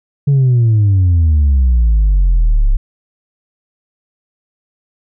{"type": "exponential sweep", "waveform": "sine", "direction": "down", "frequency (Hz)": [144.2, 32.93], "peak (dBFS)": -5, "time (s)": [0.27, 2.77], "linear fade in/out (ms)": 10, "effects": ["tanh soft clip ceiling -6 dBFS"]}